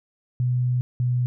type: tone pair in turn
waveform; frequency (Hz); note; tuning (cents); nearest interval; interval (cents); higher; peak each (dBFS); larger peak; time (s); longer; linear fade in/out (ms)
sine; 124.5 / 123.78; B2 / B2; +14 / +4; unison; 10; first; -19; neither; 0.4-0.81 / 1-1.26; first; 0
effects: none